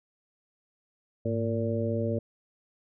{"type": "harmonic tone with a mistuned harmonic", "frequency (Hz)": 114.9, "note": "A#2", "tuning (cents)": -25, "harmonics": [1, 2, 3, 4, 5], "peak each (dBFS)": [-30, -32, -36, -33, -33], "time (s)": [1.25, 2.19], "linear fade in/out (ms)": 5, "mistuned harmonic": 1, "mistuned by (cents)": -140, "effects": []}